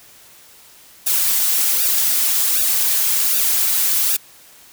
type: noise with flanger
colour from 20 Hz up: blue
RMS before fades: -17 dBFS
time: 1.06-4.17 s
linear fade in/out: 10 ms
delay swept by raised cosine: 0.93 to 6.63 ms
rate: 1.3 Hz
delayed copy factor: -1
effects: white hiss -46 dBFS RMS until 4.72 s